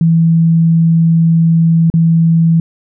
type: tone with dropouts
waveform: sine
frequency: 164.81 Hz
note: E3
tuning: in tune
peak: -6 dBFS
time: 0.01-2.6 s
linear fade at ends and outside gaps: 2 ms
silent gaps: 1.901-1.939 s
effects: none